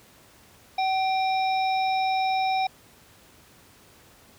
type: harmonic tone with a mistuned harmonic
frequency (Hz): 761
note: F#5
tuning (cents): +48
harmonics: 1 / 3 / 5 / 7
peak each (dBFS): -22 / -32 / -36 / -39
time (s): 0.78-2.67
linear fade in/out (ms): 5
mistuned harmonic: 3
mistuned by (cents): +68
effects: pink hiss -54 dBFS RMS until 4.38 s + high-pass 60 Hz 12 dB/octave